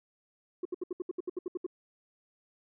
sine tone bursts, 360 Hz, F#4, 47 cents flat, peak -29 dBFS, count 12, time 0.63-1.665 s, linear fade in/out 5 ms, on 23 ms, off 69 ms, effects tanh soft clip ceiling -29 dBFS

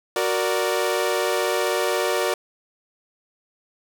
sawtooth chord, Gb augmented, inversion none, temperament equal, 370 / 466.2 / 587.3 Hz, Gb4 / Bb4 / D5, 0 / 0 / 0 cents, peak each -21 dBFS, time 0.16-2.34 s, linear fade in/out 2 ms, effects none

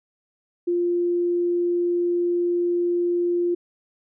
sine tone, 349.2 Hz, F4, in tune, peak -19 dBFS, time 0.67-3.55 s, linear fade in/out 10 ms, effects none

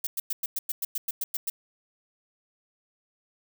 violet noise bursts, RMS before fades -29 dBFS, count 12, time 0.04-1.5 s, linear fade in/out 5 ms, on 30 ms, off 100 ms, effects none

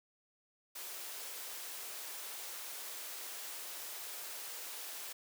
white high-pass noise, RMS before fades -45 dBFS, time 0.75-5.13 s, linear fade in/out 10 ms, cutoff 350 Hz, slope 24 dB/octave, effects none

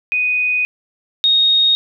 sine tone pair in turn, 2489 / 3729 Hz, D#7 / A#7, 0 / 0 cents, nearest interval perfect fifth, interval 700 cents, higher second, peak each -14 / -10 dBFS, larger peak second, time 0.12-0.65 / 1.24-1.75 s, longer first, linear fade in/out 0 ms, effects none

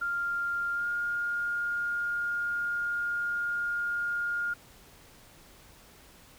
sine tone with pitch glide, 1396.9 to 1416.4 Hz, F6 to F6, 0 to +24 cents, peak -28 dBFS, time 0.01-4.54 s, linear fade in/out 10 ms, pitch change +24 cents, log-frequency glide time 0.73-0.87 s, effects pink hiss -55 dBFS RMS until 6.38 s

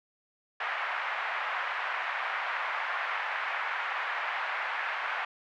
white band-pass noise, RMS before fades -33 dBFS, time 0.6-5.25 s, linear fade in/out 5 ms, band 750 to 2100 Hz, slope 24 dB/octave, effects none

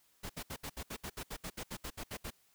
pink noise bursts, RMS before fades -42 dBFS, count 16, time 0.23-2.306 s, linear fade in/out 10 ms, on 66 ms, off 68 ms, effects white hiss -70 dBFS RMS until 2.54 s

